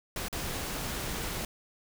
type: noise with dropouts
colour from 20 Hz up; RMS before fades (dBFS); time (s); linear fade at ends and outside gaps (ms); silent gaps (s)
pink; -35; 0.16-1.45; 2; 0.284-0.327
effects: none